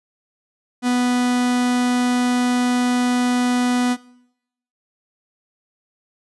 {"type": "tone", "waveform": "45% pulse", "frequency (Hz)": 246.9, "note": "B3", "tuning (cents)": 0, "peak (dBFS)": -16, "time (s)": [0.82, 3.97], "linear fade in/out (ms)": 50, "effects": ["noise-tail reverb RT60 0.8 s tail -21 dB re dry", "resampled to 24000 Hz"]}